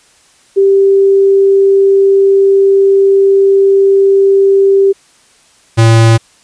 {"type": "tone pair in turn", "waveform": ["sine", "square"], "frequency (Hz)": [392, 113.68], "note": ["G4", "A#2"], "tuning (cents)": [0, -43], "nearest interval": "octave + major sixth", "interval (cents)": 2143, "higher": "first", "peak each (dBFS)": -4, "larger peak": "neither", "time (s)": [[0.56, 4.93], [5.77, 6.18]], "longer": "first", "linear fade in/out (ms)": 20, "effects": ["white hiss -47 dBFS RMS until 6.43 s", "resampled to 22050 Hz"]}